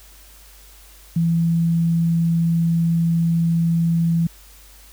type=tone; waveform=sine; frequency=166.9 Hz; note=E3; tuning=22 cents sharp; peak=-15 dBFS; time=1.16-4.27 s; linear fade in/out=5 ms; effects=added 50 Hz sine -46 dBFS peak until 4.92 s + white hiss -48 dBFS RMS until 4.92 s